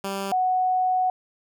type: tone pair in turn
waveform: 10% pulse / sine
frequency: 196 / 740 Hz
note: G3 / F#5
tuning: 0 / 0 cents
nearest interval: octave + major seventh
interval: 2300 cents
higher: second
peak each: -19 dBFS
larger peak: neither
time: 0.04-0.32 / 0.32-1.1 s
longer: second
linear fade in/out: 2 ms
effects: none